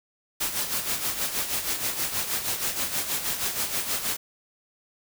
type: noise with tremolo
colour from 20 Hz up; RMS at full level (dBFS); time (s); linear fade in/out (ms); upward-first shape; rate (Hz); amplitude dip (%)
white; -26; 0.4-4.17; 10; sine; 6.3; 60
effects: none